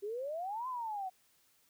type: exponential two-way sweep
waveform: sine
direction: up then down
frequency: 391.6 to 1046.5 to 731 Hz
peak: -36 dBFS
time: 0.02-1.1 s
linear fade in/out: 20 ms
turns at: 0.68 s
effects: white hiss -70 dBFS RMS until 1.69 s